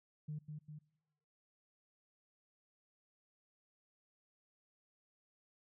sine tone with echo, 151.1 Hz, D3, 50 cents sharp, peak -39 dBFS, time 0.28-0.39 s, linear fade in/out 10 ms, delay 200 ms, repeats 2, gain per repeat -4 dB, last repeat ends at 0.79 s, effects noise-tail reverb RT60 0.9 s tail -22 dB re dry + tanh soft clip ceiling -35 dBFS

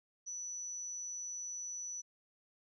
sine tone, 5940 Hz, F#8, 6 cents sharp, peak -40 dBFS, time 0.26-2.02 s, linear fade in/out 20 ms, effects none

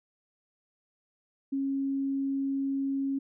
sine tone, 273.3 Hz, C#4, 24 cents flat, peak -27 dBFS, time 1.52-3.19 s, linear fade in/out 10 ms, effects none

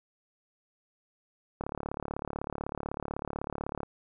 click train, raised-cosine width 1 ms, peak -20 dBFS, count 81, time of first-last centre 1.61-3.832 s, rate 36 Hz, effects none

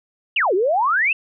sine exponential two-way sweep, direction down then up, 3071 to 348.1 to 2756 Hz, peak -15 dBFS, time 0.36-1.13 s, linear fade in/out 5 ms, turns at 0.54 s, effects none

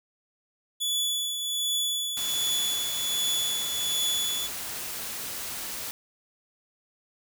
sawtooth tone with tremolo, 3434 Hz, A7, 43 cents flat, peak -21 dBFS, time 0.8-4.48 s, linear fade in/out 20 ms, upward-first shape triangle, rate 1.3 Hz, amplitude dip 50%
white noise, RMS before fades -35 dBFS, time 2.17-5.91 s, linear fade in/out 0 ms
effects none

